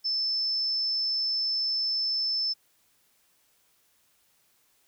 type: tone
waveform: sine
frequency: 5274 Hz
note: E8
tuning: in tune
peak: -25 dBFS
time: 0.04-2.54 s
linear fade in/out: 20 ms
effects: white hiss -67 dBFS RMS until 4.87 s